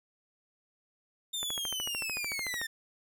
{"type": "linear sweep", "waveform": "sawtooth", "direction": "down", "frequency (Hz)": [3642, 1771], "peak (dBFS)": -30, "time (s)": [1.33, 2.67], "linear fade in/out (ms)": 10}
{"type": "click train", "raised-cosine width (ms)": 0.5, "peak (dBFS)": -24, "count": 17, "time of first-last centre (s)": [1.43, 2.615], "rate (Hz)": 13.5}
{"effects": []}